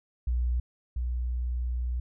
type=tone pair in turn; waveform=sine; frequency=60.7 / 61.05 Hz; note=B1 / B1; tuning=-29 / -19 cents; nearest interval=unison; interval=10 cents; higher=second; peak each=-24 / -27 dBFS; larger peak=first; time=0.27-0.6 / 0.96-2 s; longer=second; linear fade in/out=5 ms; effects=none